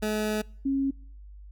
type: tone pair in turn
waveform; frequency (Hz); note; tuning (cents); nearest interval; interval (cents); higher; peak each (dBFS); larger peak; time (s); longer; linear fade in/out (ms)
20% pulse / sine; 213.7 / 272.7; G#3 / C#4; +50 / -28; major third; 422; second; -21 / -23; first; 0.02-0.42 / 0.65-0.91; first; 10
effects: noise-tail reverb RT60 0.6 s tail -26 dB re dry + added 50 Hz sine -43 dBFS peak until 1.51 s